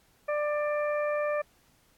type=harmonic tone; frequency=593 Hz; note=D5; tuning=17 cents sharp; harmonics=1 / 2 / 3 / 4; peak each=-27 / -35 / -38 / -41 dBFS; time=0.28-1.42 s; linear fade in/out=10 ms; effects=pink hiss -65 dBFS RMS until 1.97 s + AAC 64 kbps